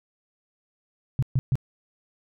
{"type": "tone bursts", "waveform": "sine", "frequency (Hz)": 130.8, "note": "C3", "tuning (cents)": 0, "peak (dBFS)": -18, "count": 3, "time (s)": [1.19, 1.555], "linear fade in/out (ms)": 0, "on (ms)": 35, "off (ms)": 130, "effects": []}